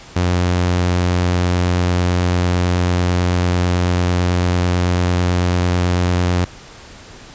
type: tone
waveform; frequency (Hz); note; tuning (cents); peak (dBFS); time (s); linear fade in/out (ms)
sawtooth; 89.1; F2; +35; -10; 0.16-6.45; 5
effects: pink hiss -39 dBFS RMS until 7.34 s + resampled to 16000 Hz